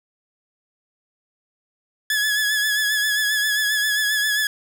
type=tone with vibrato; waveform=sawtooth; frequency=1701 Hz; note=G#6; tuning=41 cents sharp; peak=-15 dBFS; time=2.1-4.47 s; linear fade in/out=2 ms; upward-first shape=sine; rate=7.5 Hz; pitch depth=41 cents each way; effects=none